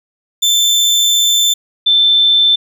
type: tone pair in turn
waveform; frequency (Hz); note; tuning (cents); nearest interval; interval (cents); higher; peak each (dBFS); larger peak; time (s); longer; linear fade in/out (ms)
30% pulse / sine; 3543 / 3543; A7 / A7; +11 / +11; unison; 0; neither; -7; neither; 0.42-1.54 / 1.86-2.56; first; 10
effects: none